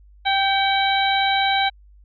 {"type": "harmonic tone with a mistuned harmonic", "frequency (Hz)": 783, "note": "G5", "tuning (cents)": -2, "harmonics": [1, 2, 3, 4, 5], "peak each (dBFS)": [-19, -25, -25, -28, -24], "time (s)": [0.25, 1.7], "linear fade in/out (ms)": 20, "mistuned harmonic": 3, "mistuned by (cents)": -51, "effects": ["added 50 Hz sine -46 dBFS peak until 2.04 s"]}